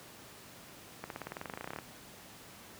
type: accelerating click train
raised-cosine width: 0.5 ms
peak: -24 dBFS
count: 19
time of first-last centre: 1.04-1.787 s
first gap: 62 ms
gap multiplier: 0.95
effects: pink hiss -52 dBFS RMS until 2.79 s + high-pass 100 Hz 12 dB/octave